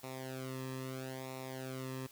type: tone with flanger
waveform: sawtooth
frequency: 130.81 Hz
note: C3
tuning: in tune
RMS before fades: -43 dBFS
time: 0.03-2.07 s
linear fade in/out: 10 ms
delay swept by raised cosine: 0.63 to 1.38 ms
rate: 0.76 Hz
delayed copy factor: -0.9
effects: white hiss -59 dBFS RMS until 2.11 s